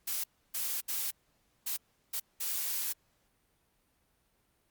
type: noise bursts at uneven times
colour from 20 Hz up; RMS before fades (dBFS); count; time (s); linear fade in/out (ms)
blue; -34; 6; 0.07-0.24 / 0.54-0.81 / 0.88-1.11 / 1.66-1.77 / 2.13-2.2 / 2.4-2.93; 10
effects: pink hiss -73 dBFS RMS until 4.7 s + Opus 48 kbps